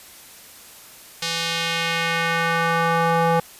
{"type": "tone with band-pass filter sweep", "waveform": "square", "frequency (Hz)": 166.7, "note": "E3", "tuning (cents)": 20, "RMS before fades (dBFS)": -21, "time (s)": [1.22, 3.4], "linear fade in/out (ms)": 5, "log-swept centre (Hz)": [4400, 770], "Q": 1.3, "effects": ["white hiss -44 dBFS RMS until 3.59 s", "resampled to 32000 Hz"]}